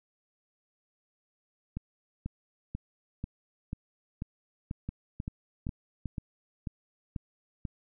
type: two click trains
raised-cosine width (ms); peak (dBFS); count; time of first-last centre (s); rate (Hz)
5; -22 / -22; 13 / 4; 1.77-7.652 / 4.89-6.057; 2.04 / 2.57
effects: none